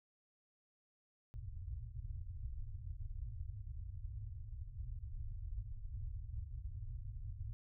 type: low-pass noise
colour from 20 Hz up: pink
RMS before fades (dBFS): -45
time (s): 1.34-7.53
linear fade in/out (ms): 0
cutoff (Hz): 120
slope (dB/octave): 96
effects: none